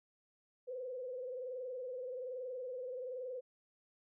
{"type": "tone with frequency modulation", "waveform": "sine", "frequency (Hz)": 506, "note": "B4", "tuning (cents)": 42, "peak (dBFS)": -40, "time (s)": [0.67, 3.41], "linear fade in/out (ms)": 20, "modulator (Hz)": 21.2, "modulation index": 1, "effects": []}